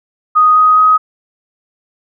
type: tone with pitch steps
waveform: sine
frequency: 1244.5 / 1252.4 / 1260.4 Hz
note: D#6 / D#6 / D#6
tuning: 0 / +11 / +22 cents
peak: -5 dBFS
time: 0.35-0.98 s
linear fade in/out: 20 ms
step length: 210 ms
effects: none